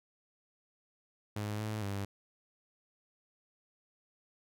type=tone with pitch steps; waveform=sawtooth; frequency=104.9 / 108 / 99.7 Hz; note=G#2 / A2 / G2; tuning=+18 / -32 / +30 cents; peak=-31 dBFS; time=1.36-2.05 s; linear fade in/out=5 ms; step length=230 ms; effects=none